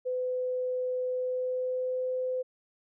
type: tone with pitch glide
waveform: sine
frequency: 505 to 510 Hz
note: B4 to C5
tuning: +39 to -44 cents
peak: -28 dBFS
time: 0.05-2.43 s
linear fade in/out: 20 ms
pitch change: +17 cents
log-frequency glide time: 1.06-2.12 s
effects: none